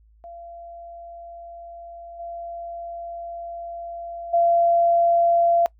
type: tone with level steps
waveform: sine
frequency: 684 Hz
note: F5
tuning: 36 cents flat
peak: -37 / -31 / -15 dBFS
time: 0.24-5.66 s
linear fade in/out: 0 ms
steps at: 2.19 / 4.33 s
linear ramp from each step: 10 ms
effects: noise-tail reverb RT60 0.1 s tail -23 dB re dry + added 54 Hz sine -52 dBFS peak until 5.79 s